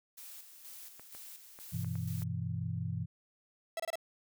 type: noise with tremolo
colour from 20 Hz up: blue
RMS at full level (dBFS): -49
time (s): 0.17-2.24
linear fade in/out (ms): 10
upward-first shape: square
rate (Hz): 2.1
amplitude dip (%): 50
type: clicks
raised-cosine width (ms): 0.5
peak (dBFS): -37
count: 6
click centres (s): 0.996 / 1.149 / 1.589 / 1.846 / 1.955 / 2.22
type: chord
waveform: sine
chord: E minor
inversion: first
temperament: equal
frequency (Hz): 98 / 123.47 / 164.81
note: G2 / B2 / E3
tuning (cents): 0 / 0 / 0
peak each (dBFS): -38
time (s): 1.72-3.06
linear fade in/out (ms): 20
type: tone bursts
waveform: 45% pulse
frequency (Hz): 659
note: E5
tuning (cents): -1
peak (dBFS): -34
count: 4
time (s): 3.77-3.956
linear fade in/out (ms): 2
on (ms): 27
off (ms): 26
effects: none

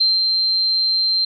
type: tone with ADSR envelope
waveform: sine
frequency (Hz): 4141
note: C8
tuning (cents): -19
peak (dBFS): -12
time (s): 0-1.25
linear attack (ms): 11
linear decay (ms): 190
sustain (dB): -3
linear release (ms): 5
effects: none

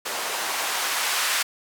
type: noise with band-pass filter sweep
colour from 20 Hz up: blue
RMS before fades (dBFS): -26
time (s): 0.05-1.43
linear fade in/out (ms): 10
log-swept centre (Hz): 570 to 1400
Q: 0.87
effects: none

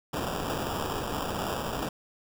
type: noise with sample-and-hold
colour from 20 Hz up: white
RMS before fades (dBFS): -32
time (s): 0.13-1.89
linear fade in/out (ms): 5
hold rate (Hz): 2100
effects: none

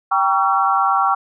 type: chord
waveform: sine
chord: G diminished seventh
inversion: none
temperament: just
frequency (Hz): 784 / 940.8 / 1128.9 / 1354.7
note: G5 / Bb5 / Db6 / Fb6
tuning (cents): 0 / +16 / +31 / +47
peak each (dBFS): -18 / -23 / -18 / -19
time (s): 0.11-1.15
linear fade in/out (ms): 10
effects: none

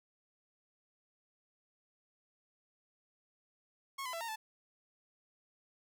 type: tone with pitch steps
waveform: sawtooth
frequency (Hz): 1092 / 1012 / 668 / 921 / 876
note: C#6 / B5 / E5 / A#5 / A5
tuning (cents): -26 / +42 / +23 / -21 / -8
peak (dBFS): -35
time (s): 3.98-4.36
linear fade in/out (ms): 10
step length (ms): 76
effects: none

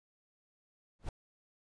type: noise with exponential growth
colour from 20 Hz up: brown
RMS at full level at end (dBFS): -33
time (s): 0.99-1.09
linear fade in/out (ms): 1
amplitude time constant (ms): 21
effects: resampled to 22050 Hz

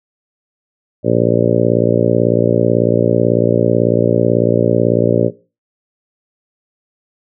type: harmonic tone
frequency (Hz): 58.1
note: A#1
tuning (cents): -5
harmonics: 2 / 3 / 4 / 5 / 6 / 7 / 8 / 9 / 10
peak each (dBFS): -19 / -19 / -19 / -19 / -19 / -19 / -19 / -19 / -19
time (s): 1.03-5.31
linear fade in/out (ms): 50
effects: noise-tail reverb RT60 0.3 s tail -17 dB re dry

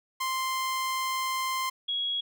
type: tone pair in turn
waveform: sawtooth / sine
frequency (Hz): 1046 / 3321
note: C6 / G#7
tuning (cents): -1 / -1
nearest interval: octave + minor sixth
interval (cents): 2000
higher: second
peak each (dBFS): -24 / -27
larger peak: first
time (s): 0.2-1.7 / 1.88-2.21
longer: first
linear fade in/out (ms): 10
effects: none

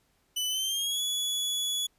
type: tone with pitch glide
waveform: sawtooth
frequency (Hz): 2992 to 3397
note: F#7 to G#7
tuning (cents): +19 to +38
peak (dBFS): -25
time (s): 0.36-1.87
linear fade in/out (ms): 10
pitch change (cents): +219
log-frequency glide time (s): 0.47-1.01
effects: pink hiss -70 dBFS RMS until 1.98 s + resampled to 32000 Hz

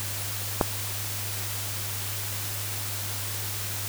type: click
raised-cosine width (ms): 1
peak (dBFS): -5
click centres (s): 0.612
effects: added 101 Hz sine -35 dBFS peak until 3.88 s + white hiss -33 dBFS RMS until 3.88 s

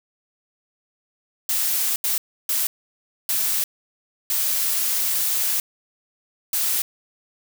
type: noise bursts at uneven times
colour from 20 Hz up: blue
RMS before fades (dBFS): -22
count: 6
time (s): 1.49-1.96 / 2.04-2.18 / 2.49-2.67 / 3.29-3.64 / 4.3-5.6 / 6.53-6.82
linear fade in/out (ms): 2
effects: none

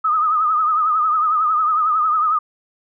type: tone with vibrato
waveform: sine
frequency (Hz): 1252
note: D#6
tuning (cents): +10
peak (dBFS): -14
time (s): 0.04-2.39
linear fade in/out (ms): 10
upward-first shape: triangle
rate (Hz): 11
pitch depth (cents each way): 90
effects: none

